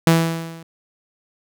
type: tone with level ramp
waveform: sawtooth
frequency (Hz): 164.8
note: E3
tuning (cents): 0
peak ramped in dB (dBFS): -5 to -34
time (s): 0.07-0.63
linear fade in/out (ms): 2
effects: none